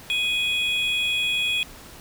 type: tone pair together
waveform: triangle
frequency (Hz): 2494 / 3337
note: D#7 / G#7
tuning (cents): +3 / +8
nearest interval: perfect fourth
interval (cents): 505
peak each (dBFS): -22 / -23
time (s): 0.1-1.63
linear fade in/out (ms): 0
effects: pink hiss -44 dBFS RMS until 2 s